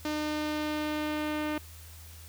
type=tone with low-pass filter sweep; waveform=sawtooth; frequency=303.1 Hz; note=D#4; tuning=45 cents flat; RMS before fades=-32 dBFS; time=0.05-1.58 s; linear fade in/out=2 ms; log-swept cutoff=5400 to 2700 Hz; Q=1.2; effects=added 81 Hz sine -47 dBFS peak until 2.28 s + white hiss -52 dBFS RMS until 2.28 s